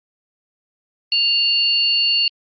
sine tone pair together, 2794 / 4435 Hz, F7 / C#8, 0 / 0 cents, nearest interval minor sixth, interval 800 cents, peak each -17 dBFS, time 1.12-2.28 s, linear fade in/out 2 ms, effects Opus 32 kbps

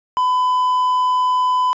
triangle tone, 1005 Hz, B5, 30 cents sharp, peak -12 dBFS, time 0.17-1.73 s, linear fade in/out 0 ms, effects resampled to 16000 Hz + 9-bit

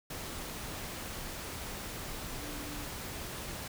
sine tone in noise, 293.7 Hz, D4, in tune, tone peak -45 dBFS, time 2.4-2.85 s, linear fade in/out 5 ms, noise pink, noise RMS -41 dBFS, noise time 0.1-3.68 s, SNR -7 dB, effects none

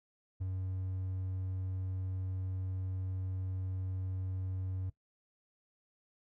triangle tone with ADSR envelope, 93.7 Hz, F#2, 22 cents sharp, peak -31 dBFS, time 0.4-4.9 s, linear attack 17 ms, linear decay 19 ms, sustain -2 dB, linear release 7 ms, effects noise-tail reverb RT60 0.1 s tail -17 dB re dry

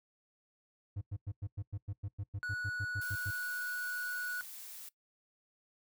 triangle tone bursts, 100 Hz, G2, 35 cents sharp, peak -34 dBFS, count 16, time 0.96-3.309 s, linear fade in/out 10 ms, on 54 ms, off 99 ms
triangle tone, 1469 Hz, F#6, 13 cents flat, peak -34 dBFS, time 2.43-4.41 s, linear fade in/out 0 ms
blue noise, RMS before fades -48 dBFS, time 3.01-4.89 s, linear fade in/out 5 ms
effects noise-tail reverb RT60 0.1 s tail -20 dB re dry

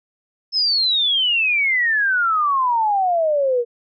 sine exponential sweep, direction down, 5280 to 466.2 Hz, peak -15 dBFS, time 0.52-3.65 s, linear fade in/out 50 ms, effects none

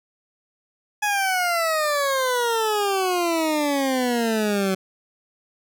20% pulse exponential sweep, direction down, 845 to 187.5 Hz, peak -15 dBFS, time 1.02-4.75 s, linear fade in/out 10 ms, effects none

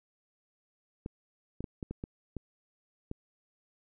clicks, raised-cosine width 3 ms, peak -24 dBFS, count 8, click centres 1.061 / 1.606 / 1.642 / 1.828 / 1.91 / 2.039 / 2.367 / 3.114 s, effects none

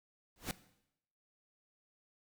pink noise with exponential growth, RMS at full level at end -33 dBFS, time 0.36-0.51 s, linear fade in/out 1 ms, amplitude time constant 31 ms, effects noise-tail reverb RT60 0.8 s tail -17 dB re dry

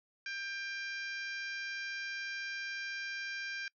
harmonic tone, 794 Hz, G5, 22 cents sharp, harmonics 2 / 3 / 4 / 5 / 6 / 7 / 8, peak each -40 / -43 / -52 / -54 / -50 / -51 / -59 dBFS, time 0.26-3.68 s, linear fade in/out 2 ms, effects noise-tail reverb RT60 0.1 s tail -25 dB re dry

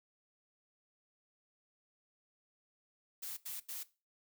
blue noise bursts, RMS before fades -43 dBFS, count 3, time 3.22-3.834 s, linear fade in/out 10 ms, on 150 ms, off 82 ms, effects noise-tail reverb RT60 0.3 s tail -18 dB re dry

